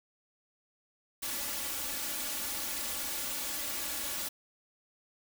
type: noise with comb filter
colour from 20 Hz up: white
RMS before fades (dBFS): -36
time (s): 1.22-4.29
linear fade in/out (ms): 10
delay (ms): 3.5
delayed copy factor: +0.85
effects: none